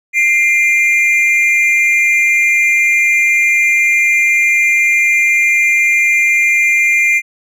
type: tone pair together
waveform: triangle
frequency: 2090 / 2396 Hz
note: C7 / D7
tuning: -2 / +34 cents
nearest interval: major second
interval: 236 cents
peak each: -10 dBFS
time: 0.13-7.22 s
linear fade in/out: 50 ms
effects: none